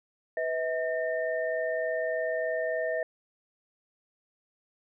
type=tone cluster; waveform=sine; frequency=497.6 / 641 / 1816 Hz; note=B4 / E5 / A#6; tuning=+13 / -49 / -46 cents; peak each=-33 / -29 / -35 dBFS; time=0.37-3.03 s; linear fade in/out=2 ms; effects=none